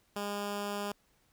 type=tone; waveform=10% pulse; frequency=203.9 Hz; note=G#3; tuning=32 cents flat; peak=-26 dBFS; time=0.16-0.92 s; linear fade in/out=2 ms; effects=pink hiss -70 dBFS RMS until 1.32 s